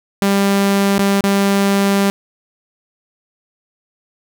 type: tone with dropouts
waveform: sawtooth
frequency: 198.3 Hz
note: G3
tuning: 20 cents sharp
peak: -8 dBFS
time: 0.22-2.1 s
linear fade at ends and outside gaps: 0 ms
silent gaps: 0.982-0.992 / 1.208-1.239 s
effects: none